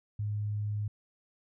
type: tone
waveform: sine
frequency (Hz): 104.5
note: G#2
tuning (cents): +11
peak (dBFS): -30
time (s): 0.19-0.88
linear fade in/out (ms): 5
effects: none